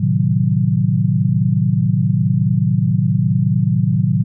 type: chord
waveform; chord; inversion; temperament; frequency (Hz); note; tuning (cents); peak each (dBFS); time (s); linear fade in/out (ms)
sine; A diminished seventh; none; equal with one note detuned; 111.79 / 130.81 / 155.56 / 185; A2 / C3 / Eb3 / Gb3; +28 / 0 / 0 / 0; -18; 0-4.24; 10
effects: none